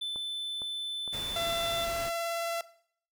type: tone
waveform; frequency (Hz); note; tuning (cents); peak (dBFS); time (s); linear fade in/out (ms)
triangle; 3520; A7; 0; -30; 0.01-1.85; 10
type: click train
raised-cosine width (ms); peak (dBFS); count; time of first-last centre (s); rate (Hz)
1; -32; 4; 0.16-1.536; 2.18
type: noise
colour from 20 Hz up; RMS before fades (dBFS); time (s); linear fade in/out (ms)
pink; -41; 1.12-2.1; 20
type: tone with vibrato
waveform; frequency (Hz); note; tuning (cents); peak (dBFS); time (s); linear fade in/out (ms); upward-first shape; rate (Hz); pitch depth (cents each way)
sawtooth; 675; E5; +41; -27; 1.36-2.61; 2; triangle; 19; 13
effects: noise-tail reverb RT60 0.6 s tail -18 dB re dry